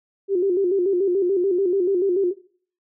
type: tone with vibrato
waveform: sine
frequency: 373.9 Hz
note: F#4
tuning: 18 cents sharp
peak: -17 dBFS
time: 0.28-2.34 s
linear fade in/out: 50 ms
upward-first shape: square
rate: 6.9 Hz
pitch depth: 90 cents each way
effects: noise-tail reverb RT60 0.5 s tail -20 dB re dry